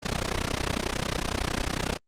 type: noise with amplitude modulation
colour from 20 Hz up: pink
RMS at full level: -24 dBFS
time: 0.02-1.99 s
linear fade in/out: 50 ms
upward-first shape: sine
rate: 31 Hz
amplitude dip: 95%
effects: low-pass 7000 Hz 12 dB/octave + Opus 48 kbps